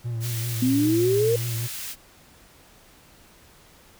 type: tone with vibrato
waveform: triangle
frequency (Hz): 116.54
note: A#2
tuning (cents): 0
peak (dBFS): -24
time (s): 0.04-1.68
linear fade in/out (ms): 20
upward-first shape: triangle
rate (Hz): 5.1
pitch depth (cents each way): 60
type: high-pass noise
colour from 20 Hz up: white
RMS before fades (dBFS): -34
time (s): 0.2-1.96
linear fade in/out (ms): 50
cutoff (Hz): 1600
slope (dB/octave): 12
type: exponential sweep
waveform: sine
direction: up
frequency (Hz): 247.3 to 480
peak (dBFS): -18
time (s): 0.62-1.36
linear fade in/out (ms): 5
effects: pink hiss -53 dBFS RMS until 3.99 s